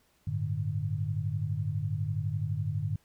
sine chord, G suspended second, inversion none, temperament equal with one note detuned, 98 / 110 / 149.05 Hz, G2 / A2 / D3, 0 / 0 / +26 cents, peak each -33 dBFS, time 0.27-2.96 s, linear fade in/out 5 ms, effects pink hiss -68 dBFS RMS until 3.04 s

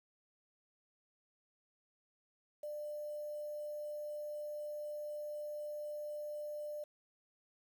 sine tone with quantisation, 596 Hz, D5, 25 cents sharp, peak -40 dBFS, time 2.63-6.84 s, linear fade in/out 5 ms, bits 10, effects none

